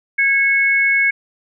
sine tone pair together, 1645.9 / 2197 Hz, G#6 / C#7, -16 / -16 cents, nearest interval perfect fourth, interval 500 cents, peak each -18 / -13 dBFS, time 0.18-1.11 s, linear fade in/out 10 ms, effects none

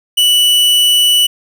45% pulse tone, 2960 Hz, F#7, in tune, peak -7 dBFS, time 0.17-1.27 s, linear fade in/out 10 ms, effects none

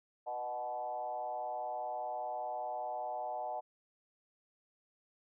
sine tone with frequency modulation, 740 Hz, F#5, in tune, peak -36 dBFS, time 0.26-3.61 s, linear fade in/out 20 ms, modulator 125 Hz, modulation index 1.2, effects none

